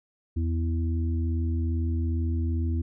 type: harmonic tone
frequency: 82.41 Hz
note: E2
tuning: in tune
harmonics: 1 / 3 / 4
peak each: -24 / -34 / -37 dBFS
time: 0.36-2.82 s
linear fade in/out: 10 ms
effects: none